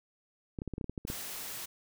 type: clicks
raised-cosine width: 3 ms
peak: -24 dBFS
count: 11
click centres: 0.588 / 0.619 / 0.677 / 0.737 / 0.781 / 0.812 / 0.843 / 0.896 / 0.978 / 1.051 / 1.101 s
type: noise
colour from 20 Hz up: white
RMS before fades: -41 dBFS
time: 1.07-1.66 s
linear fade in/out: 10 ms
effects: none

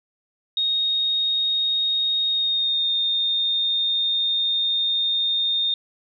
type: tone with pitch glide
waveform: sine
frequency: 3729 to 3656 Hz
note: A#7 to A#7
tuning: 0 to -34 cents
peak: -19 dBFS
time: 0.57-5.74 s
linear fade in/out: 2 ms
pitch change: -34 cents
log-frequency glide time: 2.28-2.92 s
effects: none

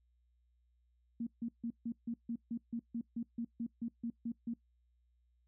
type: tone bursts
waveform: sine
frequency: 233.1 Hz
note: A#3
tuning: in tune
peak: -35 dBFS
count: 16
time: 1.2-4.538 s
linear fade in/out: 5 ms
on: 68 ms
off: 150 ms
effects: noise-tail reverb RT60 0.1 s tail -20 dB re dry + added 60 Hz sine -70 dBFS peak until 5.47 s

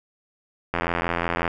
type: click train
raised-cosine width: 0.5 ms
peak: -8 dBFS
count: 64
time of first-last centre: 0.74-1.478 s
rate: 85.4 Hz
effects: none

